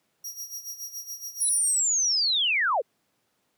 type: tone with tremolo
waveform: sawtooth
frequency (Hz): 5690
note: F8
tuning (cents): +31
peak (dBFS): -30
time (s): 0.24-1.8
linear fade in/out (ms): 5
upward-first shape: sine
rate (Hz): 7.1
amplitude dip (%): 75
type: linear sweep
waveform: sine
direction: down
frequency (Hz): 10548 to 392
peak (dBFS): -21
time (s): 1.4-2.82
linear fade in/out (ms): 20
type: tone with exponential growth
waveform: 35% pulse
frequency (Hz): 3994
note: B7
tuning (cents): +19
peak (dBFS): -27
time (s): 1.41-1.49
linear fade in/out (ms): 2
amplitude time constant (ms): 16
effects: pink hiss -72 dBFS RMS until 3.57 s + high-pass 150 Hz 12 dB/octave